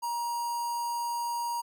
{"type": "tone with notch filter", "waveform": "square", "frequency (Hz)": 946, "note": "A#5", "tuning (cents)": 25, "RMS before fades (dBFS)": -32, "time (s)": [0.02, 1.62], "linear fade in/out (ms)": 20, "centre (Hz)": 3000, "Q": 1.8, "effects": []}